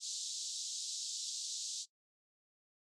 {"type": "band-pass noise", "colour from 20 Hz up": "white", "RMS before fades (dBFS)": -42, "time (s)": [0, 1.86], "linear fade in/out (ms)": 50, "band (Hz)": [3600, 7700], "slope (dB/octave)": 48, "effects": ["noise-tail reverb RT60 0.1 s tail -18 dB re dry"]}